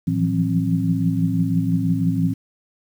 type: tone cluster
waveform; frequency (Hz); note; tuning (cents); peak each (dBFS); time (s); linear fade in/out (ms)
sine; 111.8 / 166.3 / 172.3 / 184.2 / 266.6; A2 / E3 / F3 / F#3 / C4; +28 / +16 / -23 / -7 / +33; -24 / -22 / -23 / -28 / -23; 0.07-2.34; 10
effects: 8-bit